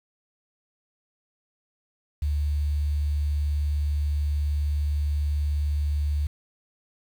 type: tone with quantisation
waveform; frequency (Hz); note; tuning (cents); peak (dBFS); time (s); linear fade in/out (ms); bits
sine; 73.42; D2; 0; -22; 2.22-6.27; 5; 8
effects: none